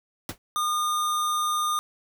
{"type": "noise with exponential decay", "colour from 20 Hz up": "pink", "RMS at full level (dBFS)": -27, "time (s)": [0.29, 0.38], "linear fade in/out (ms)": 1, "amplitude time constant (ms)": 18}
{"type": "tone", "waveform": "square", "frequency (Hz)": 1217, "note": "D#6", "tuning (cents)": -39, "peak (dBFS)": -24, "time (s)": [0.56, 1.79], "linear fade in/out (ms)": 0}
{"effects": []}